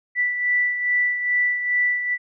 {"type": "beating tone pair", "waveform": "sine", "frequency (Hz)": [1970, 1972.4], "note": ["B6", "B6"], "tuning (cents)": [-5, -3], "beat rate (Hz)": 2.4, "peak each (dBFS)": [-19, -27], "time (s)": [0.15, 2.18], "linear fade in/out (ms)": 50, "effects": []}